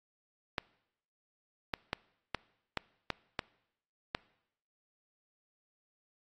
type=clicks; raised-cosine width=0.3 ms; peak=-15 dBFS; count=8; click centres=0.582 / 1.738 / 1.931 / 2.347 / 2.773 / 3.103 / 3.392 / 4.149 s; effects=noise-tail reverb RT60 0.8 s tail -24 dB re dry + AAC 32 kbps